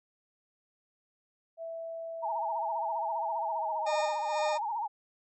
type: tone with pitch glide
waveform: sine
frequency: 659.3 to 629.2 Hz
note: E5 to D#5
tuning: 0 to +19 cents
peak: -36 dBFS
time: 1.57-4.11 s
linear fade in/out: 50 ms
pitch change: -81 cents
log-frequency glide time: 3.43-3.81 s
type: tone with vibrato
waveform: sine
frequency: 880 Hz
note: A5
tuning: in tune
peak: -30 dBFS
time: 2.22-4.88 s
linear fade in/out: 20 ms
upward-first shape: sine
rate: 15 Hz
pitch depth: 130 cents each way
type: tone with tremolo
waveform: 40% pulse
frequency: 610 Hz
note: D#5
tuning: 34 cents flat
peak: -27 dBFS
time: 3.86-4.58 s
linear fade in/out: 10 ms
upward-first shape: sine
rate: 2.1 Hz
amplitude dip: 70%
effects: MP3 32 kbps